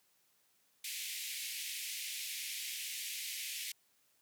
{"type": "band-pass noise", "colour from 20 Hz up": "pink", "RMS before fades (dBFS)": -42, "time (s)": [0.84, 3.72], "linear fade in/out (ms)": 5, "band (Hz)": [2100, 16000], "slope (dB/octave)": 48, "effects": ["white hiss -73 dBFS RMS until 4.21 s", "high-pass 80 Hz 12 dB/octave"]}